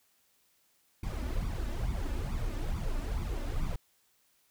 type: noise with flanger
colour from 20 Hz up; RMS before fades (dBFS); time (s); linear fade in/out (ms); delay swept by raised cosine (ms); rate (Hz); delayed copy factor
brown; -33; 1.03-3.76; 5; 0.84 to 3.44; 2.3; +0.7
effects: white hiss -70 dBFS RMS until 4.5 s